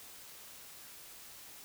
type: silence
effects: white hiss -52 dBFS RMS until 1.64 s